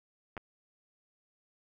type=clicks; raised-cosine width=0.5 ms; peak=-26 dBFS; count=2; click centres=0.368 / 0.377 s; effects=none